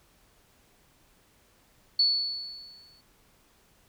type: tone with exponential decay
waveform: sine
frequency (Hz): 4435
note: C#8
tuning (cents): 0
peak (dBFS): -18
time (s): 1.99-3.01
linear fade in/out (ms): 5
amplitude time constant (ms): 220
effects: pink hiss -63 dBFS RMS until 3.88 s